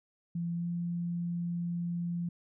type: tone with pitch glide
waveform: sine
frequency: 170.4 to 172.48 Hz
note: F3 to F3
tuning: -42 to -21 cents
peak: -31 dBFS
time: 0.35-2.29 s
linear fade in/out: 5 ms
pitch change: +21 cents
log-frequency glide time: 0.55-0.66 s
effects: none